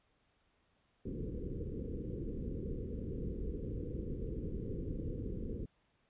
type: low-pass noise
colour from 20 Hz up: pink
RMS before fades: -40 dBFS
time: 1.05-5.66 s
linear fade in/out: 10 ms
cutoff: 500 Hz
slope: 96 dB/octave
effects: pink hiss -75 dBFS RMS until 6.09 s + resampled to 8000 Hz